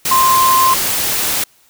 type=tone in noise; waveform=sine; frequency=1046.5 Hz; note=C6; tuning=in tune; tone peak=-9 dBFS; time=0.11-0.74 s; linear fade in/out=5 ms; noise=white; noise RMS=-17 dBFS; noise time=0.05-1.44 s; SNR=+5 dB; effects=white hiss -52 dBFS RMS until 1.69 s